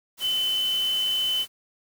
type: tone in noise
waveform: sine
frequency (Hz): 3034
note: F#7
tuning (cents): +43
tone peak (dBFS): -22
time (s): 0.2-1.46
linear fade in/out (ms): 50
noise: white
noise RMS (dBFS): -38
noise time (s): 0.17-1.48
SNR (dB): +13
effects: none